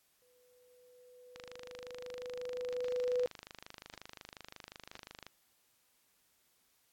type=tone with exponential growth; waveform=sine; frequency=496.1 Hz; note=B4; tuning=8 cents sharp; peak=-28 dBFS; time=0.22-3.26 s; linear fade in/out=0 ms; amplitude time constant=660 ms
type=click train; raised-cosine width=0.2 ms; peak=-29 dBFS; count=101; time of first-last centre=1.36-5.266 s; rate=25.6 Hz
effects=white hiss -73 dBFS RMS until 6.92 s + AAC 64 kbps